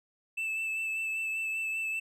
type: tone with vibrato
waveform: triangle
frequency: 2637 Hz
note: E7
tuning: in tune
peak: -29 dBFS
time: 0.37-2 s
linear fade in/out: 10 ms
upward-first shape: sine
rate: 5.1 Hz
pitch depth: 18 cents each way
effects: none